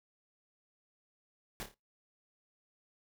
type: noise with echo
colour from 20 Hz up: pink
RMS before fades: -41 dBFS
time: 1.6-1.63 s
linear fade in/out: 0 ms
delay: 28 ms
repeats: 4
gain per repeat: -7 dB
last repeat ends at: 1.742 s
effects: noise-tail reverb RT60 0.2 s tail -20 dB re dry